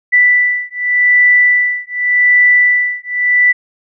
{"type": "beating tone pair", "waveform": "sine", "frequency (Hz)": [1975.5, 1976.36], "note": ["B6", "B6"], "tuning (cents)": [0, 1], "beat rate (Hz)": 0.86, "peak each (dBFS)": -11, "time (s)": [0.12, 3.53], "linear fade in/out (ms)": 20, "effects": []}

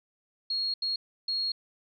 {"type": "tone bursts at uneven times", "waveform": "sine", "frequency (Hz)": 4293, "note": "C8", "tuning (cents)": 44, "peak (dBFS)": -27, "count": 3, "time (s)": [[0.5, 0.74], [0.82, 0.96], [1.28, 1.52]], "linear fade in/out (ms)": 5, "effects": []}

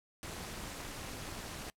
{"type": "noise with amplitude modulation", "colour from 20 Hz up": "pink", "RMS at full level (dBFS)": -40, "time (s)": [0.23, 1.7], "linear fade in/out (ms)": 0, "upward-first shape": "sine", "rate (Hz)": 257, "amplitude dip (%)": 80, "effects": ["noise-tail reverb RT60 0.1 s tail -24 dB re dry", "low-pass 12000 Hz 12 dB/octave"]}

